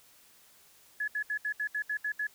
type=tone bursts; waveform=sine; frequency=1700 Hz; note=G#6; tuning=40 cents sharp; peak=-29 dBFS; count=9; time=1-2.27 s; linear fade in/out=5 ms; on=78 ms; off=71 ms; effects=white hiss -60 dBFS RMS until 2.34 s

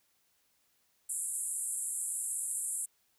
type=band-pass noise; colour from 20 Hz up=white; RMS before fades=-36 dBFS; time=1.09-2.86 s; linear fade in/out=10 ms; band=7600 to 11000 Hz; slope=96 dB/octave; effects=white hiss -73 dBFS RMS until 3.18 s

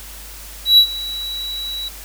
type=tone with ADSR envelope; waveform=triangle; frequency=3911 Hz; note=B7; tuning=18 cents flat; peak=-3 dBFS; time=0.65-1.89 s; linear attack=130 ms; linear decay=80 ms; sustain=-19 dB; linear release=12 ms; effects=added 50 Hz sine -37 dBFS peak until 2.04 s + white hiss -37 dBFS RMS until 2.04 s

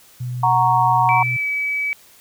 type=tone; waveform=sine; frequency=124.3 Hz; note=B2; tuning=12 cents sharp; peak=-23 dBFS; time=0.2-1.37 s; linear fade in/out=10 ms
type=chord; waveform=sine; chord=F# major; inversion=none; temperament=equal; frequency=740 / 932.3 / 1108.7 Hz; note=F#5 / A#5 / C#6; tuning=0 / 0 / 0 cents; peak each=-19 / -15 / -20 dBFS; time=0.43-1.23 s; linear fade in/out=5 ms
type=tone with pitch glide; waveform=sine; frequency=2314 to 2287 Hz; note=D7 to D7; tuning=-26 to -47 cents; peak=-19 dBFS; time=1.09-1.93 s; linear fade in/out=0 ms; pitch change=-21 cents; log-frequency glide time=1.36-1.44 s
effects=white hiss -49 dBFS RMS until 2.2 s

